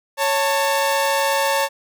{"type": "tone pair together", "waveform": "sawtooth", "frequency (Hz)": [554.4, 892.7], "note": ["C#5", "A5"], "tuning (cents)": [0, 25], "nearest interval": "minor sixth", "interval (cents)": 825, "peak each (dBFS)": -16, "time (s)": [0.17, 1.69], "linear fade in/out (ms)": 50, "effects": []}